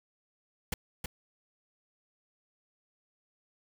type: noise with echo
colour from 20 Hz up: pink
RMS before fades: -31 dBFS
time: 0.72-0.74 s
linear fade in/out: 5 ms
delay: 320 ms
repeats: 1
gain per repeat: -4 dB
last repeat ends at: 1.06 s
effects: none